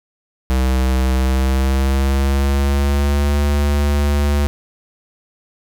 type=tone with pitch glide; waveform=square; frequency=64.7 to 72.21 Hz; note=C2 to D2; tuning=-19 to -29 cents; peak=-14 dBFS; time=0.5-4.47 s; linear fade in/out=0 ms; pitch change=+190 cents; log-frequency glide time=1.13-3.37 s; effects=none